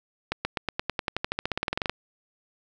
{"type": "accelerating click train", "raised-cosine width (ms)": 0.3, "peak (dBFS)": -10, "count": 22, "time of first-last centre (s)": [0.32, 1.896], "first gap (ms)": 130, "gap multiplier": 0.94, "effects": []}